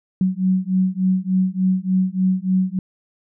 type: beating tone pair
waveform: sine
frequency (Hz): 185 / 188.4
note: F#3 / F#3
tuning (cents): 0 / +32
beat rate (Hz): 3.4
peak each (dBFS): -19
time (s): 0.21-2.79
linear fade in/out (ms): 2
effects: none